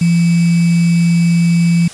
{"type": "tone with sample-and-hold", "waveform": "sine", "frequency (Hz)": 170, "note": "F3", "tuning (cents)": -46, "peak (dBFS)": -8, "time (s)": [0.01, 1.88], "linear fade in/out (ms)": 5, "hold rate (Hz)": 2450, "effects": ["white hiss -33 dBFS RMS until 1.93 s", "resampled to 22050 Hz"]}